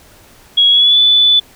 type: tone with pitch glide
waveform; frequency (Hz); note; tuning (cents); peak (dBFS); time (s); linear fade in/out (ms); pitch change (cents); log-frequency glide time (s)
sine; 3322 to 3481; G#7 to A7; 0 to -19; -6; 0.57-1.4; 10; +81; 0.7-0.99
effects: pink hiss -44 dBFS RMS until 1.55 s